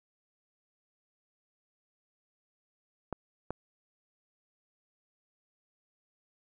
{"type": "clicks", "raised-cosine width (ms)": 1, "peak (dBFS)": -20, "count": 2, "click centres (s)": [3.127, 3.506], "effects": []}